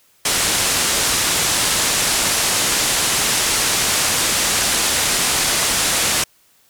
white low-pass noise, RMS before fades -18 dBFS, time 0.25-6.24 s, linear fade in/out 5 ms, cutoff 10000 Hz, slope 24 dB/octave, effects white hiss -56 dBFS RMS until 6.69 s

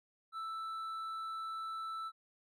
sine tone with hard clipping, 1321 Hz, E6, 3 cents sharp, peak -40 dBFS, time 0.32-2.12 s, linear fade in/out 50 ms, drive 4 dB, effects none

